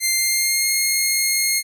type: tone with pitch glide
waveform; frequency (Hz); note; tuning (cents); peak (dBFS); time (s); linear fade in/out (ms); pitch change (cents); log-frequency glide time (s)
10% pulse; 2093 to 2143; C7 to C7; 0 to +41; -8; 0-1.63; 50; +41; 0.15-0.72
effects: none